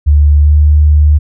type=tone with pitch glide; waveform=sine; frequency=73.42 to 74.83 Hz; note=D2 to D2; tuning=0 to +33 cents; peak=-3 dBFS; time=0.06-1.19 s; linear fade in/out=20 ms; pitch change=+33 cents; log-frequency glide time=0.41-0.52 s; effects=none